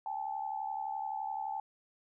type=tone pair together; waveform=sine; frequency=793.3 / 865 Hz; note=G5 / A5; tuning=+20 / -30 cents; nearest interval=minor second; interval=150 cents; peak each=-38 / -37 dBFS; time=0.06-1.6 s; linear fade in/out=2 ms; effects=none